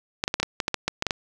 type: clicks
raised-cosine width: 0.2 ms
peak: -6 dBFS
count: 12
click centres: 0.239 / 0.279 / 0.341 / 0.4 / 0.43 / 0.602 / 0.681 / 0.743 / 0.88 / 1.024 / 1.067 / 1.108 s
effects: none